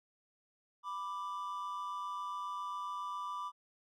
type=tone pair together; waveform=triangle; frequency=990 / 1177.3 Hz; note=B5 / D6; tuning=+4 / +4 cents; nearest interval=minor third; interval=300 cents; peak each=-40 / -38 dBFS; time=0.83-3.52 s; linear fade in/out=50 ms; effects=none